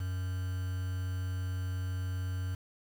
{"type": "tone with quantisation", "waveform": "triangle", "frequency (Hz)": 92.1, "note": "F#2", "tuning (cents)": -7, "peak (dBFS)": -30, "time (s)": [0, 2.55], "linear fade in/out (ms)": 5, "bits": 8, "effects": []}